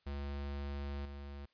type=tone with level steps; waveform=square; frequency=70.7 Hz; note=C#2; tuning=35 cents sharp; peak=-39 / -45 dBFS; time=0.06-1.46 s; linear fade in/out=10 ms; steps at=1.05 s; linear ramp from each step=5 ms; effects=white hiss -75 dBFS RMS until 1.53 s + resampled to 11025 Hz